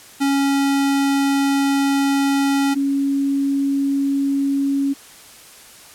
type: tone pair in turn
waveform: square / sine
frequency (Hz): 277.2 / 277.2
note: C#4 / C#4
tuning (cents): 0 / 0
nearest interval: unison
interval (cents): 0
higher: neither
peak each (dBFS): -16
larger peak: neither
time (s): 0.2-2.75 / 2.75-4.94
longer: first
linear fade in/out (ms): 20
effects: white hiss -43 dBFS RMS until 5.94 s + low-pass 12000 Hz 12 dB/octave